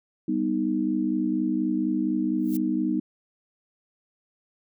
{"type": "chord", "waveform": "sine", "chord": "G augmented", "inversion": "none", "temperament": "equal", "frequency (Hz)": [196, 246.9, 311.1], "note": ["G3", "B3", "D#4"], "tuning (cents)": [0, 0, 0], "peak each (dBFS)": [-29, -27, -25], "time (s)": [0.28, 3], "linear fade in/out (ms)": 5}
{"type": "noise with exponential growth", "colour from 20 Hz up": "violet", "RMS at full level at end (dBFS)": -34, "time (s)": [2.38, 2.57], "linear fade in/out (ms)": 5, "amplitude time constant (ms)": 40}
{"effects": []}